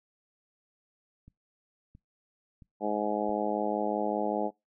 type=click train; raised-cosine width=5 ms; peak=-39 dBFS; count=4; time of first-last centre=1.28-3.293 s; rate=1.49 Hz
type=harmonic tone; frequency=105.2 Hz; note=G#2; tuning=23 cents sharp; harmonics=2 / 3 / 4 / 5 / 6 / 7 / 8; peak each=-35 / -35 / -35 / -35 / -35 / -35 / -35 dBFS; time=2.8-4.51 s; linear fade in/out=50 ms
effects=noise-tail reverb RT60 0.2 s tail -24 dB re dry